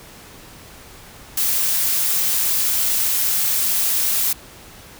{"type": "noise", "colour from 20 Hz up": "blue", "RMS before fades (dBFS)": -19, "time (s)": [1.37, 4.33], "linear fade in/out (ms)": 5, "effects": ["pink hiss -42 dBFS RMS until 4.99 s"]}